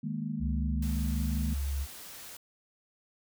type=chord; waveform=sine; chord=D# suspended fourth; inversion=none; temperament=equal; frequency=155.56 / 207.7 / 233.1 Hz; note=D#3 / G#3 / A#3; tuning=0 / 0 / 0 cents; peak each=-36 dBFS; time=0.03-1.54 s; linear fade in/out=10 ms
type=tone with vibrato; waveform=sine; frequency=69.3 Hz; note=C#2; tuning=in tune; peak=-29 dBFS; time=0.39-1.87 s; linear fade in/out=50 ms; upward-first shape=triangle; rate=1.1 Hz; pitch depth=17 cents each way
type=noise; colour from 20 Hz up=white; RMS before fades=-46 dBFS; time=0.82-2.37 s; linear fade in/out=5 ms
effects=none